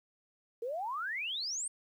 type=exponential sweep; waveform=sine; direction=up; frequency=445.4 to 8920 Hz; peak=-34 dBFS; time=0.62-1.68 s; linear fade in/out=5 ms; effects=11-bit